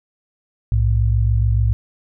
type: tone pair together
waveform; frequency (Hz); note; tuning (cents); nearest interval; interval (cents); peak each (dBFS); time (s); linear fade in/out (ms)
sine; 61.6 / 108.53; B1 / A2; -4 / -23; minor seventh; 981; -16; 0.72-1.73; 0
effects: none